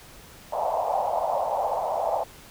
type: band-pass noise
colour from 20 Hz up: pink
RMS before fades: -26 dBFS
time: 0.52-2.24 s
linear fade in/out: 10 ms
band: 590 to 910 Hz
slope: 48 dB/octave
effects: pink hiss -48 dBFS RMS until 2.5 s